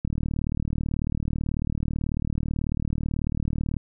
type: click train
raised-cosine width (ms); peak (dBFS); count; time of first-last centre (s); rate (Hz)
5; -14; 143; 0.05-3.767; 38.2
effects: none